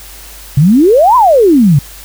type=exponential two-way sweep; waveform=sine; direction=up then down; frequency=130.81 to 1046.5 to 130.81 Hz; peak=-3 dBFS; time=0.57-1.79 s; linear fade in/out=5 ms; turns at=1.16 s; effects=added 50 Hz sine -34 dBFS peak until 2.04 s + white hiss -33 dBFS RMS until 2.04 s